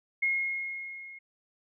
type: tone with level ramp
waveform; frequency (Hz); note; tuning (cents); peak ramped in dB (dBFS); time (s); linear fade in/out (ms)
sine; 2154; C7; +50; -23 to -44; 0.22-1.19; 10
effects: none

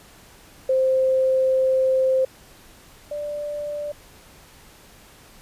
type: tone pair in turn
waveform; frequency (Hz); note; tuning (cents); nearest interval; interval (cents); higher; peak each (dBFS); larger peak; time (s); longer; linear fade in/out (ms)
sine; 523.3 / 588.6; C5 / D5; 0 / +4; major second; 204; second; -16 / -26; first; 0.69-2.25 / 3.11-3.92; first; 5
effects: pink hiss -49 dBFS RMS until 5.41 s + resampled to 32000 Hz

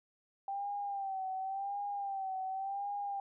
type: tone with vibrato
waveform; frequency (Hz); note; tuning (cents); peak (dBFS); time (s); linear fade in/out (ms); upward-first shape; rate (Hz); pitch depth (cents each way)
sine; 784; G5; 0; -35; 0.48-3.2; 2; sine; 0.91; 62
effects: none

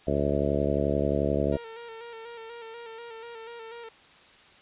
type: harmonic tone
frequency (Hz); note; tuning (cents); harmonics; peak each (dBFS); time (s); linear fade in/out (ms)
71.4; D2; -48; 1 / 2 / 3 / 4 / 5 / 6 / 7 / 8 / 9; -32 / -32 / -32 / -32 / -32 / -32 / -32 / -32 / -32; 0.07-1.57; 5
type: tone with vibrato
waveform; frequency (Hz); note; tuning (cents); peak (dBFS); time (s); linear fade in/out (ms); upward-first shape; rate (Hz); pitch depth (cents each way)
sawtooth; 460.1; A#4; -23; -36; 1.52-3.89; 5; square; 4.1; 39
effects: white hiss -54 dBFS RMS until 4.61 s + resampled to 8000 Hz

